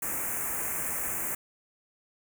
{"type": "band-stop noise", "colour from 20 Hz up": "white", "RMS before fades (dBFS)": -32, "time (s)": [0.02, 1.35], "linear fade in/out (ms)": 5, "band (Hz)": [2400, 6800], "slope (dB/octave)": 48, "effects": []}